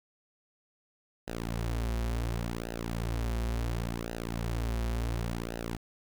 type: tone with flanger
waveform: sawtooth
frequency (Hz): 57.5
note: A#1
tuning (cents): -23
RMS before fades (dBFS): -33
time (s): 1.27-5.77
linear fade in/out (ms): 10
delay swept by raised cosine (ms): 0.88 to 6.78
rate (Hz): 0.7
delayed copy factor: -0.9
effects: 9-bit